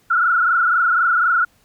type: tone with frequency modulation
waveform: sine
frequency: 1396.9 Hz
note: F6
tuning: in tune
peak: -13 dBFS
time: 0.1-1.45 s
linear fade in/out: 10 ms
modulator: 24 Hz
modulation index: 3.1
effects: pink hiss -58 dBFS RMS until 1.64 s